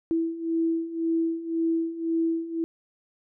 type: beating tone pair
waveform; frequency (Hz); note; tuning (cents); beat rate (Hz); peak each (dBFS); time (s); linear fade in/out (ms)
sine; 327.9 / 329.8; E4 / E4; -9 / +1; 1.9; -29 / -25; 0.11-2.64; 0
effects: none